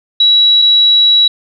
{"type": "tone pair in turn", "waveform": "sine", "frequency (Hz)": [3900, 3900], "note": ["B7", "B7"], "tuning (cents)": [-23, -23], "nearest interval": "unison", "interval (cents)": 0, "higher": "neither", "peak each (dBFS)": -5, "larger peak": "neither", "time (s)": [[0.2, 0.62], [0.62, 1.28]], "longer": "second", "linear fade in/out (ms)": 5, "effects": []}